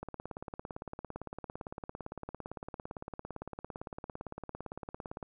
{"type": "click train", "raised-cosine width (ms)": 1, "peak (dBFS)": -26, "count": 93, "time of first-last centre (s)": [0.03, 5.228], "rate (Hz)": 17.7, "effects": []}